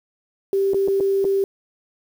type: tone with dropouts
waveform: sine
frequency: 391.6 Hz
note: G4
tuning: 2 cents flat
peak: -16 dBFS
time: 0.53-1.44 s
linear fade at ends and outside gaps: 1 ms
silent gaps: 0.735-0.744 / 0.877-0.883 / 1.001-1.006 / 1.244-1.25 s
effects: 7-bit